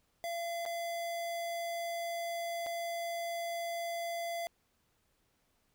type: tone with dropouts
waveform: square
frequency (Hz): 681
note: F5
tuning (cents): -44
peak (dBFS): -36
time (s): 0.24-4.47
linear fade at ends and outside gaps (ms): 0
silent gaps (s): 0.653-0.661 / 2.663-2.667
effects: pink hiss -75 dBFS RMS until 5.74 s